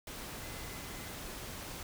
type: tone in noise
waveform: sine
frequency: 2039 Hz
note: C7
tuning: 45 cents flat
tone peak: -55 dBFS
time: 0.43-1.12 s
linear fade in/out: 2 ms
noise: pink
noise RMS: -44 dBFS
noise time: 0.07-1.83 s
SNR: -14 dB
effects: none